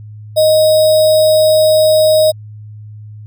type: tone with sample-and-hold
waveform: sine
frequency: 623 Hz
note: D#5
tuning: 2 cents sharp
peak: -6 dBFS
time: 0.36-2.32 s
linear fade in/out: 20 ms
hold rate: 4410 Hz
effects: added 106 Hz sine -29 dBFS peak until 3.26 s